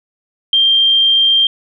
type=tone; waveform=sine; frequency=3177 Hz; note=G7; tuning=23 cents sharp; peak=-8 dBFS; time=0.53-1.47 s; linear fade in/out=2 ms; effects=none